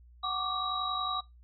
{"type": "tone cluster", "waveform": "sine", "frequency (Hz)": [742, 1134, 1185, 3850], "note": ["F#5", "C#6", "D6", "B7"], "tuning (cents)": [5, 39, 15, -45], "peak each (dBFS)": [-38, -37, -33, -35], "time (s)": [0.23, 1.21], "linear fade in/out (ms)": 10, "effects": ["noise-tail reverb RT60 0.2 s tail -22 dB re dry", "added 60 Hz sine -53 dBFS peak until 1.43 s"]}